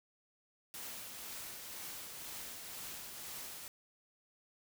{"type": "noise with tremolo", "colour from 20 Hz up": "white", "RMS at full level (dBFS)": -45, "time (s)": [0.74, 3.68], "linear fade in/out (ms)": 0, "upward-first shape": "triangle", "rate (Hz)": 2, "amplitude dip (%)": 35, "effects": []}